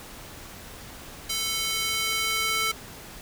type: tone with high-pass filter sweep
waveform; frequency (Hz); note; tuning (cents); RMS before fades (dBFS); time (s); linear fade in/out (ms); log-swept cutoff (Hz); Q
square; 441.7; A4; +7; -27; 1.29-2.72; 10; 3500 to 1700; 1.1
effects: pink hiss -43 dBFS RMS until 3.21 s